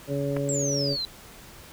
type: harmonic tone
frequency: 140.8 Hz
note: C#3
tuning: 27 cents sharp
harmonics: 1 / 2 / 3 / 4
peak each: -29 / -31 / -32 / -30 dBFS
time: 0.07-0.97 s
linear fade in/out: 50 ms
type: clicks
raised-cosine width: 0.5 ms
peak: -20 dBFS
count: 2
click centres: 0.366 / 0.369 s
type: exponential sweep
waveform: sine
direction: down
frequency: 7750 to 3951 Hz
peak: -27 dBFS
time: 0.49-1.05 s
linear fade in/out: 0 ms
effects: pink hiss -47 dBFS RMS until 1.72 s